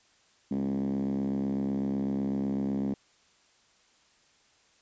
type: tone with band-pass filter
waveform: 5% pulse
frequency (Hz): 68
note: C#2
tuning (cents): -33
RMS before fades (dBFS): -30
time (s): 0.51-2.94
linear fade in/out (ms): 5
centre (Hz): 230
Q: 7.7
effects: white hiss -64 dBFS RMS until 4.81 s + resampled to 16000 Hz